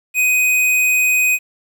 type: tone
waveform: square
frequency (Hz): 2500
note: D#7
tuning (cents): +8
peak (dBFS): -13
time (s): 0.14-1.39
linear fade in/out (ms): 50
effects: 8-bit